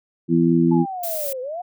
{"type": "harmonic tone", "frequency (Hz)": 84.1, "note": "E2", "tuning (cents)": 35, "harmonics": [2, 3, 4], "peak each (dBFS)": [-18, -18, -18], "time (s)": [0.28, 0.86], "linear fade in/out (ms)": 50}
{"type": "linear two-way sweep", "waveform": "sine", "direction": "down then up", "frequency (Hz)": [873, 493.9, 737], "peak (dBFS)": -26, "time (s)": [0.71, 1.62], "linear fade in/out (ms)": 10, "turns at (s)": 1.41}
{"type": "noise", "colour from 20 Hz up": "violet", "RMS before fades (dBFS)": -28, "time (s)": [1.03, 1.33], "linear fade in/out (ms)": 5}
{"effects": []}